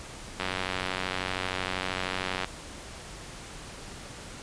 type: click train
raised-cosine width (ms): 0.3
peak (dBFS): -13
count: 191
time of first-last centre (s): 0.4-2.445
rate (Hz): 92.9
effects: pink hiss -43 dBFS RMS until 4.42 s + resampled to 22050 Hz